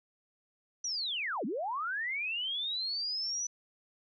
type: linear two-way sweep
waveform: sine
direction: down then up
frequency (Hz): 5990 to 188.9 to 5990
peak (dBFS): -32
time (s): 0.84-3.47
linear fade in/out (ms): 5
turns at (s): 1.45
effects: none